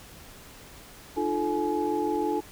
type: tone cluster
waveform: sine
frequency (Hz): 302.5 / 348.5 / 434.6 / 844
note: D#4 / F4 / A4 / G#5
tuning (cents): -49 / -4 / -21 / +28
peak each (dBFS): -30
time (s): 1.16-2.41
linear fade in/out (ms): 20
effects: pink hiss -48 dBFS RMS until 2.51 s